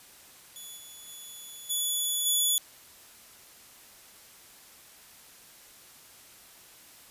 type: tone with level steps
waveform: 10% pulse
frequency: 3425 Hz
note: A7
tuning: 47 cents flat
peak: -34 / -38 / -35 / -19 / -15 dBFS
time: 0.56-2.58 s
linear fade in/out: 0 ms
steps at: 0.76 / 1.07 / 1.69 / 2.25 s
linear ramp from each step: 20 ms
effects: white hiss -53 dBFS RMS until 7.1 s + resampled to 32000 Hz